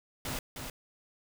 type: noise with echo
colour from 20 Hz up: pink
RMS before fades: -36 dBFS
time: 0.25-0.39 s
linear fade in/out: 2 ms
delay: 310 ms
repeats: 1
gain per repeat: -5 dB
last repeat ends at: 0.7 s
effects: none